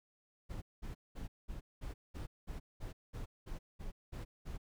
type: noise bursts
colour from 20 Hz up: brown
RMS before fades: -43 dBFS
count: 13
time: 0.49-4.58 s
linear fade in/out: 20 ms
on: 130 ms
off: 200 ms
effects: none